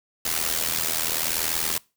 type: noise with amplitude modulation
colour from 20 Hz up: white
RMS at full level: -22 dBFS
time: 0.25-1.78 s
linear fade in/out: 5 ms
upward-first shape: sine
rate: 80.7 Hz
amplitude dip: 80%
effects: noise-tail reverb RT60 0.3 s tail -24 dB re dry